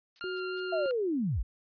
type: noise bursts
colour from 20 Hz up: violet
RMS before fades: -45 dBFS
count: 3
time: 0.16-0.602 s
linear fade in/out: 0 ms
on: 34 ms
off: 170 ms
type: tone with vibrato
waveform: sawtooth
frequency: 1396.9 Hz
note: F6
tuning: in tune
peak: -33 dBFS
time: 0.21-0.91 s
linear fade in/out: 0 ms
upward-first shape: sine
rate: 3.1 Hz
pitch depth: 12 cents each way
type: tone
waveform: sine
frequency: 370 Hz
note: F#4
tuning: in tune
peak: -34 dBFS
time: 0.24-0.86 s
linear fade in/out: 0 ms
type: linear sweep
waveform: sine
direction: down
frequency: 680 to 32.22 Hz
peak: -27 dBFS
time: 0.72-1.43 s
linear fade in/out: 10 ms
effects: resampled to 11025 Hz